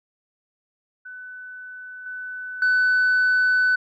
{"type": "tone with level steps", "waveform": "sine", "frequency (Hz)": 1500, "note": "F#6", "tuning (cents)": 23, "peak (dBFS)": [-35, -30, -14], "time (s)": [1.05, 3.76], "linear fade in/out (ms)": 10, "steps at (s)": [2.06, 2.62], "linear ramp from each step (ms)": 2, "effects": ["tanh soft clip ceiling -14 dBFS"]}